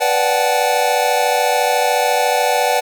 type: tone cluster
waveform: square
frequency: 492.8 / 585 / 735 / 769 / 866 Hz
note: B4 / D5 / F#5 / G5 / A5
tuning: -4 / -7 / -12 / -33 / -28 cents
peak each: -21 dBFS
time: 0-2.81 s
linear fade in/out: 20 ms
effects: none